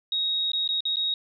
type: tone with dropouts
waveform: sine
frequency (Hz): 3773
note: A#7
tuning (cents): +20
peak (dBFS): -23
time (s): 0.12-1.14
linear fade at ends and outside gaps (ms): 2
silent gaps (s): 0.518-0.533 / 0.677-0.689 / 0.806-0.853 / 0.959-0.968
effects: none